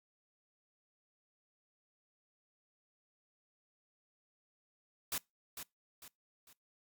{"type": "noise with echo", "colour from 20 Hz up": "white", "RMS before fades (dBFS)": -37, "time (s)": [5.12, 5.18], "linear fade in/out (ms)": 2, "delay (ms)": 450, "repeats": 3, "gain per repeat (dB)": -8, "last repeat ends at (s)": 6.53, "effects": ["noise-tail reverb RT60 0.2 s tail -24 dB re dry", "Opus 48 kbps"]}